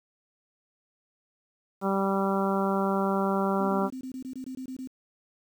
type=harmonic tone; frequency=195 Hz; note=G3; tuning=9 cents flat; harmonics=1 / 2 / 3 / 4 / 5 / 6 / 7; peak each=-27 / -30 / -32 / -33 / -34 / -35 / -35 dBFS; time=1.81-3.9 s; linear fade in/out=50 ms
type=tone bursts; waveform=sine; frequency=259.6 Hz; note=C4; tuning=13 cents flat; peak=-34 dBFS; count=12; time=3.6-4.874 s; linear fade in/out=2 ms; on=86 ms; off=22 ms
effects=9-bit